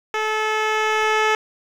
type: tone with level ramp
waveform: 10% pulse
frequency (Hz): 433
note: A4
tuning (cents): -28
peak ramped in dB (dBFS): -12 to -7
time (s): 0.14-1.35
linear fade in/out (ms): 2
effects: low-pass 4000 Hz 12 dB/octave + 7-bit

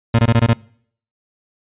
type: tone bursts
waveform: 30% pulse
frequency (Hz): 115.5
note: A#2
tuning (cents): -16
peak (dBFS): -7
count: 6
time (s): 0.14-0.533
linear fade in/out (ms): 5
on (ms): 48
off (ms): 21
effects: noise-tail reverb RT60 0.6 s tail -25 dB re dry + resampled to 8000 Hz

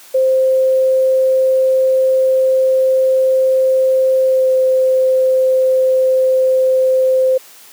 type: tone with pitch glide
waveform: sine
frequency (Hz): 523.3 to 519.7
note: C5 to C5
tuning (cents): 0 to -12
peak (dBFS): -9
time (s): 0.14-7.38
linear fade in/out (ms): 10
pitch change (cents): -12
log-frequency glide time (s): 4.24-4.49
effects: white hiss -41 dBFS RMS until 7.72 s + high-pass 300 Hz 12 dB/octave

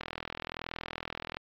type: click train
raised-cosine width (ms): 0.3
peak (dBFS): -19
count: 57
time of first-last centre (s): 0.01-1.369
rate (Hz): 41.2
effects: low-pass 5000 Hz 12 dB/octave + AAC 64 kbps

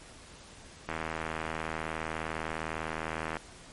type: click train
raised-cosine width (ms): 0.5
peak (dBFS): -18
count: 199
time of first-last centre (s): 0.89-3.368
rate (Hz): 79.9
effects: pink hiss -51 dBFS RMS until 3.72 s + MP3 48 kbps

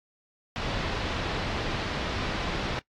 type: low-pass noise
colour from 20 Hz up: pink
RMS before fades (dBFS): -31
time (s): 0.56-2.79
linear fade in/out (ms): 0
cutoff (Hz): 4400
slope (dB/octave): 24
effects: noise-tail reverb RT60 0.1 s tail -20 dB re dry + AAC 64 kbps

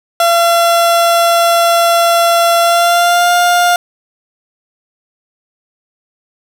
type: tone with pitch glide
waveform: 30% pulse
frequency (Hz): 681 to 705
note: F5 to F5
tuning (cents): -44 to +16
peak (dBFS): -5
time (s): 0.2-3.76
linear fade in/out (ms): 2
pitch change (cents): +60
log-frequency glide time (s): 2.6-3.33
effects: none

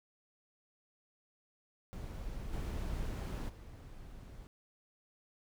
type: noise with level steps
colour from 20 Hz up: brown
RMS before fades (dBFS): -43 / -38 / -50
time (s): 1.93-4.47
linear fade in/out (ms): 0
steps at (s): 2.52 / 3.48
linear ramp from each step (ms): 20
effects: none

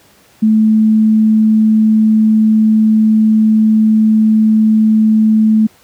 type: tone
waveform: sine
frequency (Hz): 217.8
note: A3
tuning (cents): -17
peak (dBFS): -6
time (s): 0.42-5.67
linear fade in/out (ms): 10
effects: pink hiss -47 dBFS RMS until 5.83 s + high-pass 100 Hz 12 dB/octave

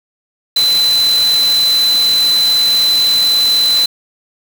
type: tone in noise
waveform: sine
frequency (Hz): 4028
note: B7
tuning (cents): +33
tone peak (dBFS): -9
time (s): 0.56-3.86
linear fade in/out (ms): 5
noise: white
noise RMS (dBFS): -22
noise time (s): 0.56-3.86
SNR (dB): +10
effects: none

